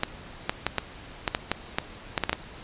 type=clicks; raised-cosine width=0.3 ms; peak=-7 dBFS; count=12; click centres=0.034 / 0.495 / 0.666 / 0.783 / 1.278 / 1.349 / 1.516 / 1.785 / 2.178 / 2.237 / 2.295 / 2.33 s; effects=pink hiss -44 dBFS RMS until 2.63 s + resampled to 8000 Hz